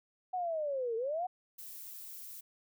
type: linear two-way sweep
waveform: sine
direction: down then up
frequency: 750 to 440 to 750 Hz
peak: -32 dBFS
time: 0.33-1.27 s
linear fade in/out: 10 ms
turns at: 0.96 s
type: noise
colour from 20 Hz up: violet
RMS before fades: -47 dBFS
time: 1.58-2.41 s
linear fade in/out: 10 ms
effects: none